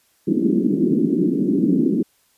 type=band-pass noise; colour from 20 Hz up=white; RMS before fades=-18 dBFS; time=0.27-2.03 s; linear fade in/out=10 ms; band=180 to 350 Hz; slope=48 dB/octave; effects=white hiss -61 dBFS RMS until 2.37 s + resampled to 32000 Hz